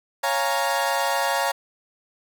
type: chord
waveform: 30% pulse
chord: Bb minor seventh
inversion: first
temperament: equal with one note detuned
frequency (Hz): 554.4 / 701.3 / 830.6 / 932.3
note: Db5 / F5 / Ab5 / Bb5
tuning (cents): 0 / +7 / 0 / 0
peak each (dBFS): -24 / -25 / -25 / -23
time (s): 0.23-1.52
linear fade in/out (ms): 10
effects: none